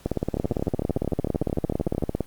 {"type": "two click trains", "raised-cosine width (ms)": 2, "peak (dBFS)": [-12, -10], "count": [23, 39], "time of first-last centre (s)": [[0.37, 2.024], [0.06, 2.207]], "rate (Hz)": [13.3, 17.7], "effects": ["pink hiss -53 dBFS RMS until 2.26 s", "Opus 48 kbps"]}